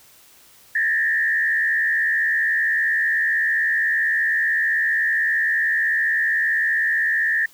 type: tone with frequency modulation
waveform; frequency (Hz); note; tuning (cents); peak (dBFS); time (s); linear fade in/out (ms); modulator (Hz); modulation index
sine; 1793; A6; +32; -17; 0.75-7.46; 5; 75.6; 1.2
effects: white hiss -51 dBFS RMS until 7.53 s